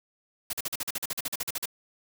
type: noise bursts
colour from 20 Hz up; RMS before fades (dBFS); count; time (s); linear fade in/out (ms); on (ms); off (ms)
white; -31; 16; 0.5-1.657; 5; 32; 43
effects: none